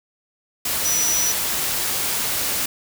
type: tone in noise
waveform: sine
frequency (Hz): 5890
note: F#8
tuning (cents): -9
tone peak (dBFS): -19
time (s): 0.85-1.32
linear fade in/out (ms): 5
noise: white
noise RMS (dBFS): -23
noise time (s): 0.65-2.66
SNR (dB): +1
effects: none